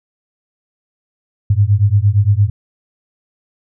sine beating tone pair, 98 / 106.7 Hz, G2 / G#2, 0 / +47 cents, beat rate 8.7 Hz, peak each -12 dBFS, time 1.5-2.5 s, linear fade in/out 5 ms, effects none

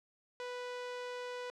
sawtooth tone, 493.9 Hz, B4, in tune, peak -36 dBFS, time 0.4-1.5 s, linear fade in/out 0 ms, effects low-pass 5000 Hz 12 dB/octave

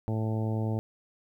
harmonic tone, 110 Hz, A2, in tune, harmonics 1 / 2 / 3 / 4 / 5 / 6 / 7 / 8, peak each -28 / -34 / -38 / -40 / -42 / -44 / -45 / -46 dBFS, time 0.08-0.79 s, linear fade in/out 0 ms, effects 11-bit

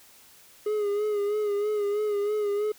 triangle tone with vibrato, 415.4 Hz, G#4, in tune, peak -22 dBFS, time 0.66-2.72 s, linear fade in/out 5 ms, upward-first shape sine, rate 3.1 Hz, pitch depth 46 cents each way, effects white hiss -54 dBFS RMS until 2.78 s

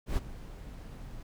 brown noise with ADSR envelope, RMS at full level -27 dBFS, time 0.06-1.23 s, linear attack 110 ms, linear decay 25 ms, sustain -17 dB, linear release 6 ms, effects none

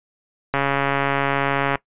click train, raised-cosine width 0.5 ms, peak -5 dBFS, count 170, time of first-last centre 0.54-1.756 s, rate 139 Hz, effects noise-tail reverb RT60 0.1 s tail -20 dB re dry + resampled to 8000 Hz

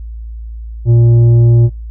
sine tone with tanh clipping, 117.4 Hz, A#2, 13 cents sharp, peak -6 dBFS, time 0.85-1.7 s, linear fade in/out 50 ms, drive 7 dB, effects noise-tail reverb RT60 0.3 s tail -24 dB re dry + added 56 Hz sine -23 dBFS peak until 1.9 s

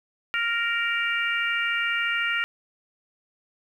harmonic tone, 466.2 Hz, A#4, in tune, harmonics 3 / 4 / 5 / 6, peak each -27 / -28 / -29 / -30 dBFS, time 0.34-2.44 s, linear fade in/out 0 ms, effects 9-bit

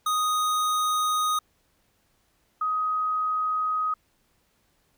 square / sine tone pair in turn, 1244.5 / 1256.8 Hz, D#6 / D#6, 0 / +17 cents, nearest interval unison, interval 17 cents, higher second, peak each -23 dBFS, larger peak neither, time 0.06-1.39 / 2.61-3.94 s, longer neither, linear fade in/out 5 ms, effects pink hiss -68 dBFS RMS until 4.97 s

